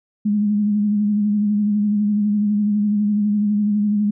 sine tone with vibrato, 207.7 Hz, G#3, in tune, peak -15 dBFS, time 0.25-4.11 s, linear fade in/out 10 ms, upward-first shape sine, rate 12 Hz, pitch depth 35 cents each way, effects none

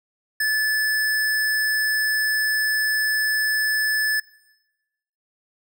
square tone, 1735 Hz, A6, 25 cents flat, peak -20 dBFS, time 0.4-4.2 s, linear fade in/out 5 ms, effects noise-tail reverb RT60 1.0 s tail -19 dB re dry

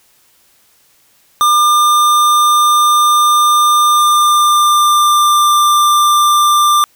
square tone with pitch glide, 1200 to 1188.3 Hz, D6 to D6, +37 to +20 cents, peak -8 dBFS, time 1.41-6.84 s, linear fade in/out 0 ms, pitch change -17 cents, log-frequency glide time 3.92-5.54 s, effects white hiss -52 dBFS RMS until 6.95 s

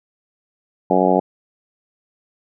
harmonic tone, 92.7 Hz, F#2, 4 cents sharp, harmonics 2 / 3 / 4 / 5 / 6 / 7 / 8 / 9, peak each -21 / -21 / -21 / -21 / -21 / -21 / -21 / -21 dBFS, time 0.9-1.2 s, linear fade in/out 5 ms, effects none

